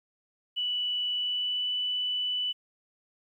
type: tone with pitch glide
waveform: sine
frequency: 2960 to 2981 Hz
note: F#7 to F#7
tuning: 0 to +12 cents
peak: -27 dBFS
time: 0.56-2.53 s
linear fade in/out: 20 ms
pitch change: +12 cents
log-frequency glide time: 1.14-1.72 s
effects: 11-bit